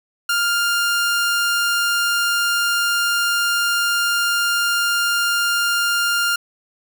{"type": "tone", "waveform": "sawtooth", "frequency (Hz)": 1402, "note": "F6", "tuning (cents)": 6, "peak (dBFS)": -13, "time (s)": [0.29, 6.36], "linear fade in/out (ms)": 5, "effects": ["7-bit"]}